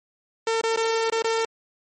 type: tone with dropouts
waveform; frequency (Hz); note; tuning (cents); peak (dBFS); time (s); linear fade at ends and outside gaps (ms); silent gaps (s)
sawtooth; 451.9; A4; +46; -17; 0.47-1.45; 2; 0.612-0.637 / 0.762-0.773 / 1.1-1.123 / 1.222-1.244
effects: MP3 32 kbps

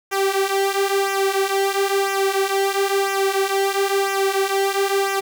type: tone with flanger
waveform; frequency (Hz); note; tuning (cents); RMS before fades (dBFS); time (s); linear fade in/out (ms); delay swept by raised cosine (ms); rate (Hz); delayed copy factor
sawtooth; 392; G4; 0; -20; 0.11-5.21; 20; 0.23 to 5.93; 1; -0.75
effects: 7-bit

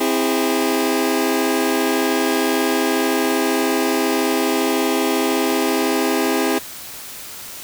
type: chord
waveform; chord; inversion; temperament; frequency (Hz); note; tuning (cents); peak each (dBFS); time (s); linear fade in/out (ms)
sawtooth; C augmented; none; just; 261.6 / 327 / 408.8; C4 / E4 / G#4; 0 / -14 / -27; -17; 0-6.59; 10
effects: white hiss -34 dBFS RMS until 7.63 s

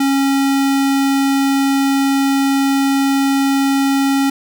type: tone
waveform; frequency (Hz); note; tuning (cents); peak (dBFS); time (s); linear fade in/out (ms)
square; 274.2; C#4; -19; -13; 0-4.3; 5
effects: none

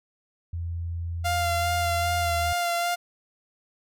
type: tone with pitch glide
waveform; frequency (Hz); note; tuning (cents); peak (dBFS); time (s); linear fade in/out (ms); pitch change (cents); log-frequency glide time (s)
sine; 84.8 to 80.41; E2 to E2; +50 to -42; -28; 0.53-2.53; 5; -92; 2.2-2.36
type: tone with vibrato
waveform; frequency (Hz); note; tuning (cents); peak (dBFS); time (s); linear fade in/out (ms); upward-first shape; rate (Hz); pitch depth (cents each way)
sawtooth; 695; F5; -9; -20; 1.24-2.96; 20; sine; 2.5; 19
effects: none

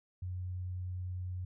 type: tone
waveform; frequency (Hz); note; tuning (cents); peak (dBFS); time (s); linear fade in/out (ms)
sine; 91; F#2; -28; -36; 0.22-1.45; 5
effects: none

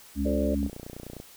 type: harmonic tone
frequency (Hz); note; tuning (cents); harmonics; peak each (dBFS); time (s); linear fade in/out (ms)
70.3; C#2; +25; 1 / 3 / 4; -29 / -29 / -29; 0.15-0.7; 50
type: chord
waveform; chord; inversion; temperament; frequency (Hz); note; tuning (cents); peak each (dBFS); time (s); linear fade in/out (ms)
sine; D minor seventh; first; just; 352.4 / 440.5 / 528.6 / 587.3; F4 / A4 / C5 / D5; +16 / +2 / +18 / 0; -36 / -34 / -34 / -30; 0.25-0.55; 10
type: click train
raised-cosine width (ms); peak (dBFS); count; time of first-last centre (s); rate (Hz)
2; -26; 18; 0.63-1.2; 29.8
effects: white hiss -51 dBFS RMS until 1.36 s

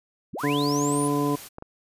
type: linear sweep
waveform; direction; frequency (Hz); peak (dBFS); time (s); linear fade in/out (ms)
sine; up; 67 to 10170; -30; 0.33-1.08; 10
type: noise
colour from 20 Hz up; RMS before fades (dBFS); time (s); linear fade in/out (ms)
white; -41; 0.38-1.49; 20
type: harmonic tone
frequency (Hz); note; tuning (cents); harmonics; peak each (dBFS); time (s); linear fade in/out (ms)
144.4; D3; -29; 1 / 2 / 3 / 4 / 5 / 7; -29 / -24 / -28 / -37 / -36 / -29; 0.43-1.36; 10
type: clicks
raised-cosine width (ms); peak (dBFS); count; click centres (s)
1; -24; 2; 1.584 / 1.624
effects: resampled to 32000 Hz

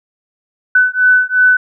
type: beating tone pair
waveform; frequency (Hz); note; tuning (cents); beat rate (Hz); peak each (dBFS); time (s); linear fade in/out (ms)
sine; 1500 / 1502.8; F#6 / F#6; +23 / +26; 2.8; -11; 0.75-1.57; 5
effects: none

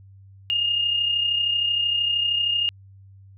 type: tone pair together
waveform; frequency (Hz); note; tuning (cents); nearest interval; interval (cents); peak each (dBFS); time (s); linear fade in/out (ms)
sine; 2834 / 2867; F7 / F7; +25 / +45; unison; 20; -20 / -30; 0.5-2.69; 0
effects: added 97 Hz sine -45 dBFS peak until 3.37 s

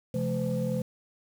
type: tone cluster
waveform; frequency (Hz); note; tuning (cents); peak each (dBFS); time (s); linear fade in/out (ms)
sine; 132.5 / 172.2 / 215.4 / 510; C3 / F3 / A3 / C5; +22 / -24 / -37 / -44; -31; 0.14-0.82; 5
effects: tanh soft clip ceiling -20 dBFS + 8-bit

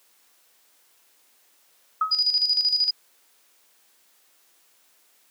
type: tone with exponential decay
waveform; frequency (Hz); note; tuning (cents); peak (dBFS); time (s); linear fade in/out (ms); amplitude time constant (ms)
sine; 1274; D#6; +41; -16; 2.01-2.21; 5; 42
type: tone with tremolo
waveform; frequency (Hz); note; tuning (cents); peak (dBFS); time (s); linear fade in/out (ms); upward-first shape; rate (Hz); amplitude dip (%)
sine; 4925; D#8; -19; -17; 2.11-2.91; 10; square; 13; 60
effects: white hiss -61 dBFS RMS until 5.3 s + high-pass 300 Hz 12 dB/octave

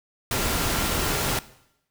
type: tone in noise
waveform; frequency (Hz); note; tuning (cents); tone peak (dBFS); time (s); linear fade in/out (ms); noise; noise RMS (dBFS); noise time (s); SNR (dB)
sine; 1378; F6; -24; -36; 0.31-1.39; 2; pink; -25; 0.31-1.39; -14
effects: noise-tail reverb RT60 0.8 s tail -18 dB re dry

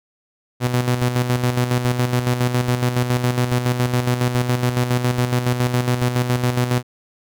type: tone with tremolo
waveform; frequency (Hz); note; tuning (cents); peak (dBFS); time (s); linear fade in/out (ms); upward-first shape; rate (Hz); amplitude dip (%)
sawtooth; 123.6; B2; +2; -11; 0.6-6.83; 50; square; 7.2; 55
effects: none

